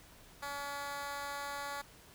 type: tone with high-pass filter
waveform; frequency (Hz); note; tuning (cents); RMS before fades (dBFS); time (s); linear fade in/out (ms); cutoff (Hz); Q
10% pulse; 283.7; C#4; +40; -41; 0.42-1.82; 10; 770; 1.1
effects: pink hiss -58 dBFS RMS until 2.14 s